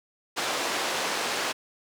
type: band-pass noise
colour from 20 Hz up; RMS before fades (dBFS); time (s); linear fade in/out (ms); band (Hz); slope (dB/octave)
pink; -29; 0.36-1.53; 20; 450 to 6700; 12
effects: none